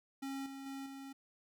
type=tone with level steps; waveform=square; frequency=272.1 Hz; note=C#4; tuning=32 cents flat; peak=-40 / -46 / -43 / -47 dBFS; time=0.22-1.13 s; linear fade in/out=10 ms; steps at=0.46 / 0.66 / 0.86 s; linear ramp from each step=2 ms; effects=none